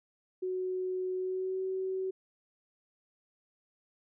sine tone with pitch glide, 370 to 377.8 Hz, F#4 to F#4, 0 to +36 cents, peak -31 dBFS, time 0.42-2.11 s, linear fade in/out 10 ms, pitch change +36 cents, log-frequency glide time 1.15-1.62 s, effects none

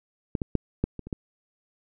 clicks, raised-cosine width 3 ms, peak -13 / -15 / -9 / -10 / -22 / -26 / -16 dBFS, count 7, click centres 0.352 / 0.418 / 0.553 / 0.84 / 0.993 / 1.07 / 1.128 s, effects none

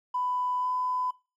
triangle tone with pitch glide, 996 to 1004.1 Hz, B5 to B5, +14 to +28 cents, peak -22 dBFS, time 0.14-1.11 s, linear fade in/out 10 ms, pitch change +14 cents, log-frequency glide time 0.59-0.67 s, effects noise-tail reverb RT60 0.3 s tail -25 dB re dry + tanh soft clip ceiling -24 dBFS

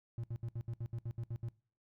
triangle tone bursts, 116.7 Hz, A#2, 2 cents sharp, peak -35 dBFS, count 11, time 0.18-1.485 s, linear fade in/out 0 ms, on 55 ms, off 70 ms, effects noise-tail reverb RT60 0.4 s tail -22 dB re dry

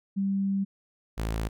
sine / sawtooth tone pair in turn, 196 / 55 Hz, G3 / A1, 0 / 0 cents, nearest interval octave + minor seventh, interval 2200 cents, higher first, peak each -24 dBFS, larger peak neither, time 0.16-0.65 / 1.17-1.49 s, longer first, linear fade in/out 20 ms, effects none

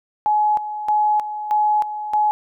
sine tone with tremolo, 845 Hz, G#5, 30 cents sharp, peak -14 dBFS, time 0.26-2.31 s, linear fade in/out 0 ms, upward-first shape square, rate 1.6 Hz, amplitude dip 70%, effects none

